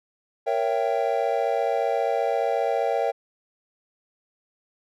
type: chord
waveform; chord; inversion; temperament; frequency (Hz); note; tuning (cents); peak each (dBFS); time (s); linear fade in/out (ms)
triangle; A# diminished seventh; none; equal with one note detuned; 466.2 / 554.4 / 669.2 / 784; A#4 / C#5 / E5 / G5; 0 / 0 / +26 / 0; -25; 0.46-3.12; 20
effects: none